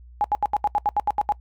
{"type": "tone bursts", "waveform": "sine", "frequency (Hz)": 830.6, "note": "G#5", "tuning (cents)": 0, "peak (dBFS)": -17, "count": 11, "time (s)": [0.21, 1.322], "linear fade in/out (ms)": 0, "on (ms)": 32, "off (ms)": 76, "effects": ["noise-tail reverb RT60 0.1 s tail -22 dB re dry", "added 60 Hz sine -43 dBFS peak until 1.4 s"]}